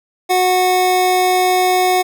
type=tone pair together; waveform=square; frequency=367 / 734 Hz; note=F#4 / F#5; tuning=-14 / -14 cents; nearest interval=octave; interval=1200 cents; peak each=-17 / -14 dBFS; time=0.29-2.03 s; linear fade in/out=20 ms; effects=none